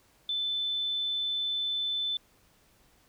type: tone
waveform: sine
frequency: 3520 Hz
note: A7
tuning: in tune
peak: -28 dBFS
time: 0.29-2.17 s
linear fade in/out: 2 ms
effects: pink hiss -64 dBFS RMS until 3.08 s